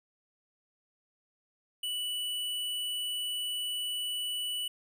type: tone with hard clipping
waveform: sine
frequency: 2960 Hz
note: F#7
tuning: in tune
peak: -33 dBFS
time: 1.83-4.68 s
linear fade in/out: 5 ms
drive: 15 dB
effects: none